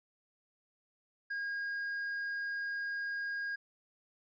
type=tone; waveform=triangle; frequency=1629 Hz; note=G#6; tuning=34 cents flat; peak=-33 dBFS; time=1.3-3.56 s; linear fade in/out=10 ms; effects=resampled to 16000 Hz